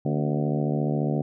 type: harmonic tone with a mistuned harmonic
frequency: 74.4 Hz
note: D2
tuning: 23 cents sharp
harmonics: 2 / 3 / 4 / 5 / 6 / 7 / 8 / 9 / 10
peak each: -25 / -29 / -31 / -33 / -35 / -36 / -37 / -38 / -39 dBFS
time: 0.05-1.22 s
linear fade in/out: 5 ms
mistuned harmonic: 4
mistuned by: -62 cents
effects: none